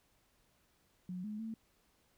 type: tone with pitch steps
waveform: sine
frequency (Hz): 181.4 / 211.9 / 223.2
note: F#3 / G#3 / A3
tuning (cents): -34 / +35 / +25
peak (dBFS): -39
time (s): 1.09-1.54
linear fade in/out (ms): 2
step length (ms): 150
effects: pink hiss -73 dBFS RMS until 2.17 s